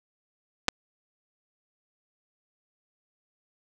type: clicks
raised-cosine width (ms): 0.2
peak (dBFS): -6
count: 2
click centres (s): 0.683 / 0.687
effects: none